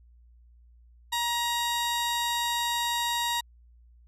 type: tone pair together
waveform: sawtooth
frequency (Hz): 946 / 1892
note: A#5 / A#6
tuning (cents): +25 / +25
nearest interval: octave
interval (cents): 1200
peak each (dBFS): -24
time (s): 1.12-3.41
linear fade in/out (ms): 10
effects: added 59 Hz sine -53 dBFS peak until 4.07 s + low-pass 12000 Hz 12 dB/octave